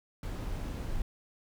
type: noise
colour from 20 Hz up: brown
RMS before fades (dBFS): -35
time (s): 0.23-1.02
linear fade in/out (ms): 2
effects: none